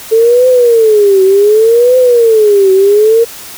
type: tone with vibrato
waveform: sine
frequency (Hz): 440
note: A4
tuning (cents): 0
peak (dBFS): -3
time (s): 0.11-3.25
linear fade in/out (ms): 20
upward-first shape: triangle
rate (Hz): 0.67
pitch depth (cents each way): 270
effects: white hiss -28 dBFS RMS until 3.57 s

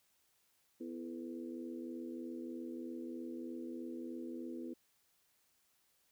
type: harmonic tone with a mistuned harmonic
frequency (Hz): 83.2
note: E2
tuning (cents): +17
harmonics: 3 / 4 / 5 / 6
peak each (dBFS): -45 / -45 / -53 / -54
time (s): 0.8-4.74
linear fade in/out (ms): 10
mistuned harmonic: 5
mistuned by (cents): +68
effects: white hiss -75 dBFS RMS until 6.11 s

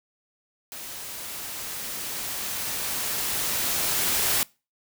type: noise with level ramp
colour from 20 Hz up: white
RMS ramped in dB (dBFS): -38 to -23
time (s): 0.72-4.43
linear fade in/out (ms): 0
effects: noise-tail reverb RT60 0.3 s tail -24 dB re dry

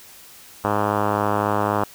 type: tone with low-pass filter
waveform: 5% pulse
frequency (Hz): 103.8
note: G#2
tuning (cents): 0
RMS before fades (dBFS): -21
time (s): 0.64-1.84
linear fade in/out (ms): 5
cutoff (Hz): 1200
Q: 1.5
effects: white hiss -45 dBFS RMS until 1.94 s

